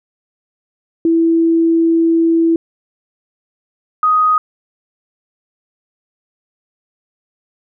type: tone pair in turn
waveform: sine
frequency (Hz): 330.3 / 1249.2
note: E4 / D#6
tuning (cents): +4 / +7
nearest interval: octave + major seventh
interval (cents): 2303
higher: second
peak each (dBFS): -9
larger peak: neither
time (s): 1.05-2.56 / 4.03-4.38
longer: first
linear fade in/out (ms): 2
effects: none